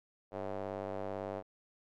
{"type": "tone with band-pass filter", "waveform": "square", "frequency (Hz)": 49, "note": "G1", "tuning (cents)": 0, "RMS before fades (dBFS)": -40, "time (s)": [0.31, 1.43], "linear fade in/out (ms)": 50, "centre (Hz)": 600, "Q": 2.2, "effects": []}